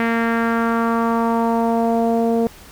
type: tone with low-pass filter sweep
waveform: sawtooth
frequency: 230.2 Hz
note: A#3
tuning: 22 cents flat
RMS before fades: -18 dBFS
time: 0-2.47 s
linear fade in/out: 0 ms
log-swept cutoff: 2000 to 550 Hz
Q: 2.7
effects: pink hiss -43 dBFS RMS until 2.71 s